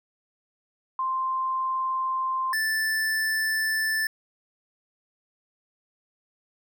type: tone pair in turn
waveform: sine / square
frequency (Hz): 1046.5 / 1760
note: C6 / A6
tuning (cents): 0 / 0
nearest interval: major sixth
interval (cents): 900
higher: second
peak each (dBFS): -24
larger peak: neither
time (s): 0.99-2.53 / 2.53-4.07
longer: neither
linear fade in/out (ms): 2
effects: none